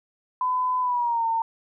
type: tone with pitch glide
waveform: sine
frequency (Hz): 1008 to 908.5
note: B5 to A#5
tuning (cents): +35 to -45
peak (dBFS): -21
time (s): 0.41-1.42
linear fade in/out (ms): 2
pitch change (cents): -180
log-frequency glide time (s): 0.81-1.26
effects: none